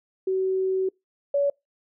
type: tone pair in turn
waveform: sine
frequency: 378.2 / 566.7 Hz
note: F#4 / C#5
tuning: +38 / +38 cents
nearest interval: perfect fifth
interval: 700 cents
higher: second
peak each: -21 / -19 dBFS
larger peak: second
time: 0.27-0.89 / 1.34-1.5 s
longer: first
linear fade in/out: 5 ms
effects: noise-tail reverb RT60 0.2 s tail -26 dB re dry